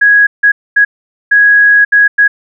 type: tone bursts at uneven times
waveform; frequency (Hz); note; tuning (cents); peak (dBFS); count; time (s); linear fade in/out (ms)
sine; 1661.2; G#6; 0; -3; 6; 0.01-0.27 / 0.43-0.52 / 0.76-0.85 / 1.31-1.85 / 1.92-2.08 / 2.18-2.28; 10
effects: none